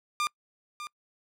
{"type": "tone with echo", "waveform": "sawtooth", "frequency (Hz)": 1200, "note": "D6", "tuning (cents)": 37, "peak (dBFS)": -22, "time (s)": [0.2, 0.27], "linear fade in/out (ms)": 0, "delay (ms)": 600, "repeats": 1, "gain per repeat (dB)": -11, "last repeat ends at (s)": 0.87, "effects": ["noise-tail reverb RT60 0.1 s tail -26 dB re dry", "low-pass 10000 Hz 12 dB/octave"]}